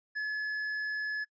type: tone with tanh clipping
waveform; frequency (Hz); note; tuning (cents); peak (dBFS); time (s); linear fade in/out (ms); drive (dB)
sine; 1710; A6; -50; -32; 0.15-1.25; 20; 5
effects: noise-tail reverb RT60 0.1 s tail -26 dB re dry + resampled to 16000 Hz